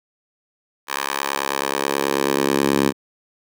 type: tone with high-pass filter sweep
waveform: 10% pulse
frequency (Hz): 69.3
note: C#2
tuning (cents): 0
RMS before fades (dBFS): -21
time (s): 0.87-2.93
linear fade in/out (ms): 50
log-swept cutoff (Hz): 1100 to 240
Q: 1.1
effects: none

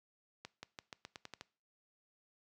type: accelerating click train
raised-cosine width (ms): 0.2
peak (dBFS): -28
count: 9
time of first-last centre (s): 0.45-1.411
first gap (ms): 180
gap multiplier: 0.88
effects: noise-tail reverb RT60 0.4 s tail -21 dB re dry + high-pass 80 Hz 12 dB/octave

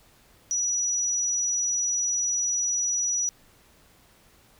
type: tone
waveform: sine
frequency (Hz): 5860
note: F#8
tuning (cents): -18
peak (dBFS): -23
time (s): 0.51-3.29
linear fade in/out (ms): 0
effects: pink hiss -58 dBFS RMS until 4.59 s

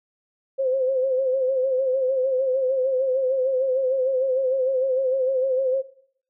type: tone with vibrato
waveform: sine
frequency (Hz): 523.3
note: C5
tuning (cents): 0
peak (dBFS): -19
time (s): 0.58-5.82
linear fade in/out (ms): 20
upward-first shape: sine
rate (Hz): 6.6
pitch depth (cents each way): 60
effects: noise-tail reverb RT60 0.6 s tail -18 dB re dry

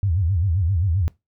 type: tone with vibrato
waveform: sine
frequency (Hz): 89.8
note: F2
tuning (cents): +49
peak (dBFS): -17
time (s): 0.03-1.08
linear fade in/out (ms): 0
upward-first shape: sine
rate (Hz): 7.6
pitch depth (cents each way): 220
effects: noise-tail reverb RT60 0.2 s tail -21 dB re dry

